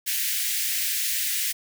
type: high-pass noise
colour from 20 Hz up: white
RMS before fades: -26 dBFS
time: 0.06-1.53 s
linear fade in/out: 20 ms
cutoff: 1700 Hz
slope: 48 dB/octave
effects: none